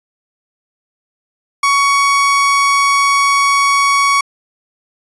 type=tone; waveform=30% pulse; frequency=1119 Hz; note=C#6; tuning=16 cents sharp; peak=-7 dBFS; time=1.63-4.21 s; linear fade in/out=5 ms; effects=resampled to 22050 Hz